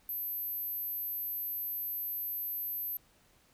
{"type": "tone", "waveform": "sine", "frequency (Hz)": 12300, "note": "G9", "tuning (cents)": -34, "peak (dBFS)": -34, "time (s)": [0.09, 2.97], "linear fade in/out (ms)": 2, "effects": ["pink hiss -66 dBFS RMS until 3.53 s"]}